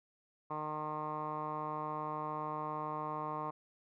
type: tone with low-pass filter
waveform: 10% pulse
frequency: 152.9 Hz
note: D#3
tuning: 30 cents flat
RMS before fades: -39 dBFS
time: 0.5-3.51 s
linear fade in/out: 10 ms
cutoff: 1100 Hz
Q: 6.5
effects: none